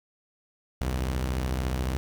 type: beating tone pair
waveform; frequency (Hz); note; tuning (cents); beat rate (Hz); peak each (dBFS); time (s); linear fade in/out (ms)
sawtooth; 63.6 / 77.6; C2 / D#2; -48 / -4; 14; -23 / -31; 0.81-1.97; 0
effects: 9-bit